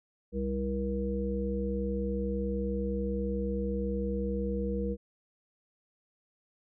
harmonic tone with a mistuned harmonic, 65.4 Hz, C2, in tune, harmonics 1 / 3 / 5 / 7, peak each -34 / -33 / -40 / -34 dBFS, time 0.32-4.97 s, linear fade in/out 50 ms, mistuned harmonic 7, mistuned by +67 cents, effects none

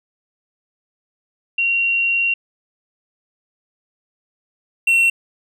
sine / triangle tone pair in turn, 2751 / 2721 Hz, F7 / F7, -27 / -46 cents, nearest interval unison, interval 19 cents, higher first, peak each -15 / -10 dBFS, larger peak second, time 1.58-2.34 / 4.87-5.1 s, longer first, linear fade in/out 5 ms, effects none

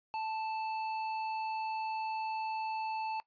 sine tone with tanh clipping, 880 Hz, A5, in tune, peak -36 dBFS, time 0.14-3.2 s, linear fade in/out 0 ms, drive 13 dB, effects noise-tail reverb RT60 0.1 s tail -18 dB re dry + resampled to 11025 Hz

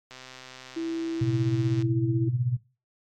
click train, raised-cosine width 0.2 ms, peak -26 dBFS, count 222, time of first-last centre 0.11-1.823 s, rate 129 Hz
sine tone, 329.6 Hz, E4, in tune, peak -27 dBFS, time 0.76-2.29 s, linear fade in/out 10 ms
sine tone with tremolo, 123.1 Hz, B2, 5 cents flat, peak -20 dBFS, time 1.21-2.57 s, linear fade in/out 5 ms, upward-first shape sine, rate 16 Hz, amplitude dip 75%
effects noise-tail reverb RT60 0.3 s tail -18 dB re dry + MP3 96 kbps

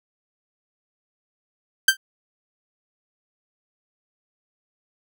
sawtooth tone with exponential decay, 1564 Hz, G6, 4 cents flat, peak -5 dBFS, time 1.88-1.97 s, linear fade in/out 5 ms, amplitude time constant 18 ms, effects none

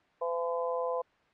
harmonic tone, 169.4 Hz, E3, 48 cents sharp, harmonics 3 / 4 / 5 / 6, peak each -31 / -37 / -42 / -36 dBFS, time 0.21-1.02 s, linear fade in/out 10 ms, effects white hiss -65 dBFS RMS until 1.33 s + low-pass 2000 Hz 12 dB/octave

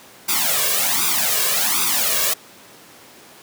white noise with flanger, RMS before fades -19 dBFS, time 0.28-2.34 s, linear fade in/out 10 ms, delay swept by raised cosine 0.82 to 1.82 ms, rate 1.3 Hz, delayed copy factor +0.85, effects pink hiss -44 dBFS RMS until 3.42 s + high-pass 200 Hz 12 dB/octave

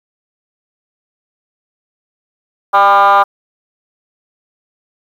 sine tone with frequency modulation, 999 Hz, B5, 20 cents sharp, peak -3 dBFS, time 2.73-3.24 s, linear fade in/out 20 ms, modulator 202 Hz, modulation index 1.6, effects tanh soft clip ceiling -4 dBFS + 7-bit

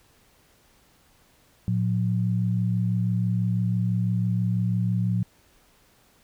sine tone pair together, 113.44 / 179.5 Hz, A#2 / F3, -47 / +48 cents, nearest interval minor sixth, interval 795 cents, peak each -23 / -25 dBFS, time 1.68-5.23 s, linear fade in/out 0 ms, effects pink hiss -60 dBFS RMS until 6.23 s

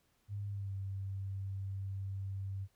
sine tone with pitch glide, 101.5 to 97.25 Hz, G#2 to G2, -39 to -13 cents, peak -37 dBFS, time 0.28-2.68 s, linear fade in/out 50 ms, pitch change -74 cents, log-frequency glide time 0.47-0.74 s, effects pink hiss -75 dBFS RMS until 2.75 s

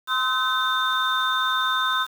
sine tone cluster, 1036 / 1279 / 1529 / 3611 Hz, C6 / D#6 / G6 / A7, -17 / +47 / -44 / +44 cents, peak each -25 dBFS, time 0.07-2.07 s, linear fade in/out 50 ms, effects tanh soft clip ceiling -12 dBFS + 7-bit

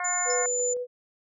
harmonic tone, 358.2 Hz, F4, 44 cents sharp, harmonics 2 / 3 / 4 / 5 / 6, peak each -32 / -34 / -35 / -36 / -37 dBFS, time 0-0.46 s, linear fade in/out 2 ms
sine tone, 7040 Hz, A8, in tune, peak -26 dBFS, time 0.04-0.74 s, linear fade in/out 10 ms
sine tone with tremolo, 493.9 Hz, B4, in tune, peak -26 dBFS, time 0.25-0.87 s, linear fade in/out 50 ms, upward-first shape square, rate 2.9 Hz, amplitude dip 25%
sine tone with exponential decay, 5274 Hz, E8, in tune, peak -28 dBFS, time 0.3-0.4 s, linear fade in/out 2 ms, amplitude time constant 21 ms
effects none

